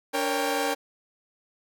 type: tone cluster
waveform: sawtooth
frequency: 288.5 / 465 / 553 / 791 Hz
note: D4 / A#4 / C#5 / G5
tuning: -31 / -4 / -4 / +15 cents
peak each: -28 / -26 / -27 / -25 dBFS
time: 0.13-0.75 s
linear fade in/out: 20 ms
effects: none